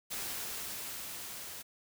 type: noise with level ramp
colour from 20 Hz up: white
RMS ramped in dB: -38 to -45 dBFS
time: 0.1-1.63 s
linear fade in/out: 20 ms
effects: none